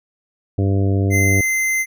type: harmonic tone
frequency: 98 Hz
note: G2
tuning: in tune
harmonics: 1 / 2 / 3 / 4 / 5 / 6 / 7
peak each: -15 / -25 / -23 / -26 / -30 / -34 / -34 dBFS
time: 0.58-1.41 s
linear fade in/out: 5 ms
type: tone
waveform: square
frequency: 2072 Hz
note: C7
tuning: 17 cents flat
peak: -17 dBFS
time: 1.1-1.86 s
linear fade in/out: 50 ms
effects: none